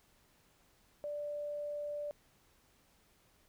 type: tone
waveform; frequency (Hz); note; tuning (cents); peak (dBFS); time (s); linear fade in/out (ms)
sine; 587.3; D5; 0; -37; 1.04-2.11; 0
effects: pink hiss -69 dBFS RMS until 3.48 s